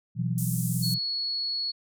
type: chord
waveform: sine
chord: B suspended fourth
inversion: none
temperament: equal with one note detuned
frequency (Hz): 123.47 / 167.11 / 185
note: B2 / E3 / F#3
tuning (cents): 0 / +24 / 0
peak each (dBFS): -28 / -29 / -33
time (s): 0.15-0.99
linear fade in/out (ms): 50
type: band-pass noise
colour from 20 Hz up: pink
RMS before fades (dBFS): -36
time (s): 0.38-0.94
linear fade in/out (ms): 0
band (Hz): 8200 to 14000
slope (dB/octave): 24
type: tone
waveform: sine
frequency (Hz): 4368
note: C#8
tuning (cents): -26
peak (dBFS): -27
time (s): 0.82-1.72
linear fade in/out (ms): 20
effects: none